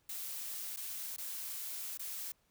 blue noise with dropouts, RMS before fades -42 dBFS, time 0.09-2.32 s, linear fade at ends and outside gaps 5 ms, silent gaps 0.763-0.77 / 1.164-1.181 / 1.975-1.993 s, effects pink hiss -74 dBFS RMS until 2.5 s

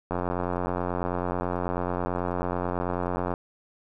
click train, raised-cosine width 1 ms, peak -14 dBFS, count 289, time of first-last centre 0.11-3.339 s, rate 89.2 Hz, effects none

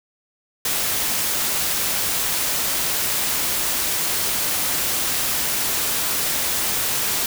white noise, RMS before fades -22 dBFS, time 0.65-7.26 s, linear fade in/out 2 ms, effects none

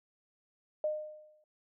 sine tone with exponential decay, 611 Hz, D#5, 32 cents flat, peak -27 dBFS, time 0.84-1.44 s, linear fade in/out 2 ms, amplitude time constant 130 ms, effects none

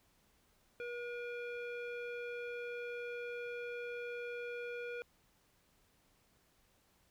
square tone with low-pass filter, 480.4 Hz, B4, 48 cents flat, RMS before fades -43 dBFS, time 0.8-5.02 s, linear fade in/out 0 ms, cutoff 2200 Hz, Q 2.8, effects pink hiss -72 dBFS RMS until 7.1 s

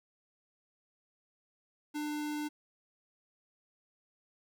square tone, 298.7 Hz, D4, 29 cents sharp, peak -35 dBFS, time 1.94-2.49 s, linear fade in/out 20 ms, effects none

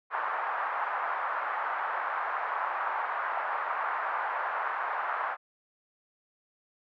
pink band-pass noise, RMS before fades -32 dBFS, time 0.1-5.37 s, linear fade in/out 50 ms, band 820 to 1500 Hz, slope 24 dB/octave, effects none

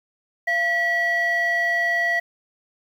sine tone pair together, 686 / 1940.3 Hz, F5 / B6, -31 / -31 cents, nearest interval octave + tritone, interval 1800 cents, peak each -23 / -18 dBFS, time 0.47-2.2 s, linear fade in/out 10 ms, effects tanh soft clip ceiling -15 dBFS + 8-bit

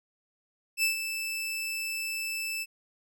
sawtooth tone with ADSR envelope, 2637 Hz, E7, in tune, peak -19 dBFS, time 0.77-2.66 s, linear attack 63 ms, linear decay 120 ms, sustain -9 dB, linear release 40 ms, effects none

